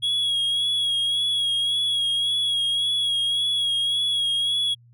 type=tone with vibrato; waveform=triangle; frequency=3322 Hz; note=G#7; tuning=in tune; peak=-19 dBFS; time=0.02-4.75 s; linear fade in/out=20 ms; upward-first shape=sine; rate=1.8 Hz; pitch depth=33 cents each way; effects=added 119 Hz sine -50 dBFS peak until 4.93 s